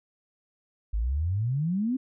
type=exponential sweep; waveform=sine; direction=up; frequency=49.68 to 269.2 Hz; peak=-24 dBFS; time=0.93-1.97 s; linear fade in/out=10 ms; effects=none